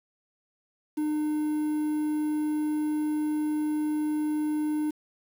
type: tone with quantisation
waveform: triangle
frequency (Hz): 303.4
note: D#4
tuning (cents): -44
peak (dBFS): -23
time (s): 0.97-4.91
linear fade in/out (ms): 10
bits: 8
effects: none